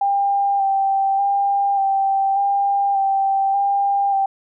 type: tone with vibrato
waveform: sine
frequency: 790 Hz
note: G5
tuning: 13 cents sharp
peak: -15 dBFS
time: 0.01-4.26 s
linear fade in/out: 5 ms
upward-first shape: square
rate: 0.85 Hz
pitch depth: 18 cents each way
effects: none